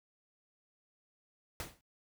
pink noise with exponential decay, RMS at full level -37 dBFS, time 1.6-1.81 s, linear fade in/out 1 ms, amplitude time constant 45 ms, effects noise-tail reverb RT60 0.1 s tail -23 dB re dry

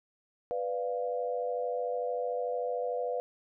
sine chord, B diminished, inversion none, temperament equal, 493.9 / 587.3 / 698.5 Hz, B4 / D5 / F5, 0 / 0 / 0 cents, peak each -32 / -37 / -36 dBFS, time 0.51-3.2 s, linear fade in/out 0 ms, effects none

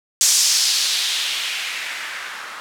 violet noise with low-pass filter sweep, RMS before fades -21 dBFS, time 0.21-2.6 s, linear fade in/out 0 ms, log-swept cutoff 6600 to 1300 Hz, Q 1.8, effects none

